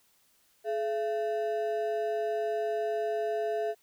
triangle ring-modulated tone, 551 Hz, C#5, 11 cents flat, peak -23 dBFS, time 0.64-3.75 s, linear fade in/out 50 ms, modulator 125 Hz, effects white hiss -67 dBFS RMS until 3.82 s

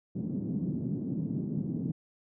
white band-pass noise, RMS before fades -33 dBFS, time 0.15-1.92 s, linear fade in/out 10 ms, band 140 to 240 Hz, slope 24 dB/octave, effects none

